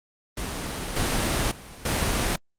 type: noise with level steps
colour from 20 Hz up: pink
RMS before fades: -31 / -24 / -42 / -24 dBFS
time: 0.37-2.36 s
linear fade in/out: 5 ms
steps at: 0.96 / 1.51 / 1.85 s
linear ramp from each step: 5 ms
effects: low-pass 11000 Hz 12 dB/octave + Opus 32 kbps